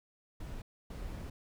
brown noise bursts at uneven times, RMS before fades -42 dBFS, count 2, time 0.4-0.62 / 0.9-1.3 s, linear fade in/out 5 ms, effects none

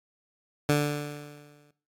15% pulse tone with exponential decay, 146.83 Hz, D3, in tune, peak -13 dBFS, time 0.69-1.71 s, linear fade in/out 2 ms, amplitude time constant 220 ms, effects noise-tail reverb RT60 0.4 s tail -17 dB re dry + AAC 64 kbps

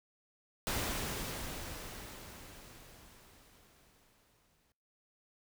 pink noise with exponential decay, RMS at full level -34 dBFS, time 0.67-4.72 s, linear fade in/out 0 ms, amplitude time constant 880 ms, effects noise-tail reverb RT60 0.5 s tail -23 dB re dry

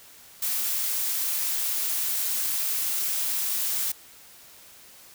blue noise, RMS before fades -27 dBFS, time 0.42-3.92 s, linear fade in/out 5 ms, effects white hiss -50 dBFS RMS until 5.14 s

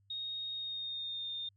sine tone with pitch glide, 3729 to 3638 Hz, A#7 to A#7, 0 to -43 cents, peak -37 dBFS, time 0.1-1.49 s, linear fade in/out 5 ms, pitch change -43 cents, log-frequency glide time 0.53-1.3 s, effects added 99 Hz sine -67 dBFS peak until 1.56 s

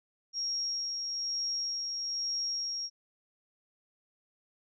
sine tone with tremolo, 5588 Hz, F8, in tune, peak -30 dBFS, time 0.33-2.9 s, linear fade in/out 50 ms, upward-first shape sine, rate 1.1 Hz, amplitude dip 30%, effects none

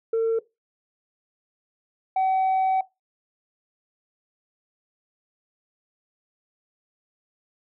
sine tone pair in turn, 452.6 / 759.1 Hz, A4 / F#5, +49 / +44 cents, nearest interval major sixth, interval 895 cents, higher second, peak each -17 dBFS, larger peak neither, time 0.13-0.39 / 2.16-2.81 s, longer second, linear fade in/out 5 ms, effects noise-tail reverb RT60 0.2 s tail -19 dB re dry + tanh soft clip ceiling -18 dBFS

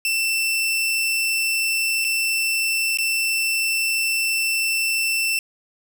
sawtooth tone with dropouts, 2677 Hz, E7, 26 cents sharp, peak -16 dBFS, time 0.05-5.39 s, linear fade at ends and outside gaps 1 ms, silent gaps 2.044-2.048 / 2.973-2.986 s, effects none

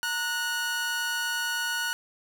sawtooth tone pair together, 922 / 1463.6 Hz, A#5 / F#6, -19 / -19 cents, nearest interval minor sixth, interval 800 cents, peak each -33 / -24 dBFS, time 0.03-1.93 s, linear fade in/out 0 ms, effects none

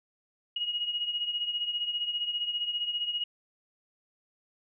sine beating tone pair, 2886 / 2901 Hz, F#7 / F#7, -44 / -35 cents, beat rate 15 Hz, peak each -30 / -36 dBFS, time 0.56-3.24 s, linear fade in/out 5 ms, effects none

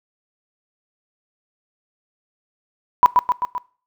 sine tone with echo, 987.8 Hz, B5, in tune, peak -6 dBFS, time 3.03-3.06 s, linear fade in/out 0 ms, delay 130 ms, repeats 4, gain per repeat -4 dB, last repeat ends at 3.58 s, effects noise-tail reverb RT60 0.4 s tail -21 dB re dry

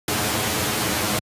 pink noise with comb filter, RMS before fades -22 dBFS, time 0.08-1.19 s, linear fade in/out 2 ms, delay 9.5 ms, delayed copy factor +0.85, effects high-pass 100 Hz 12 dB/octave + resampled to 32000 Hz

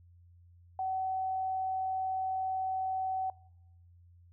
sine tone, 757 Hz, F#5, 39 cents sharp, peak -31 dBFS, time 0.79-3.3 s, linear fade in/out 2 ms, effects noise-tail reverb RT60 0.8 s tail -22 dB re dry + added 87 Hz sine -56 dBFS peak until 4.32 s

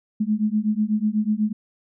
sine beating tone pair, 209.2 / 217.3 Hz, G#3 / A3, +13 / -21 cents, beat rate 8.1 Hz, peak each -22 dBFS, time 0.2-1.53 s, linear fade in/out 10 ms, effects none

